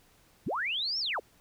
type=linear two-way sweep; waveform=sine; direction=up then down; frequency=67.1 to 5588 to 272.3 Hz; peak=-29 dBFS; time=0.46-1.2 s; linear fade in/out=10 ms; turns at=0.99 s; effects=pink hiss -63 dBFS RMS until 1.4 s